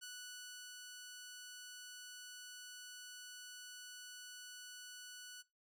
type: tone with ADSR envelope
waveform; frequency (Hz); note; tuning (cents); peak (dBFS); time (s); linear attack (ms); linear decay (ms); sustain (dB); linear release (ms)
10% pulse; 1480; F#6; 0; -39; 0.01-5.43; 25; 720; -3; 25
effects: noise-tail reverb RT60 0.2 s tail -18 dB re dry